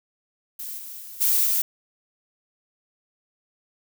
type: noise with level steps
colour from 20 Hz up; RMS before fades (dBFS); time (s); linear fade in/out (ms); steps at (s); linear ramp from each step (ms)
violet; -34 / -38 / -40 / -20 / -22; 0.59-1.62; 5; 0.77 / 1 / 1.2 / 1.44; 20
effects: none